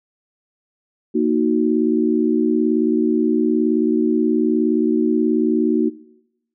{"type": "chord", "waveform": "sine", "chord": "D# minor", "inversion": "second", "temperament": "equal", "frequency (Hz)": [233.1, 311.1, 370], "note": ["A#3", "D#4", "F#4"], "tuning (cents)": [0, 0, 0], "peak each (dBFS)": -19, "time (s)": [1.14, 5.9], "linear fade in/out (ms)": 20, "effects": ["noise-tail reverb RT60 0.9 s tail -20 dB re dry"]}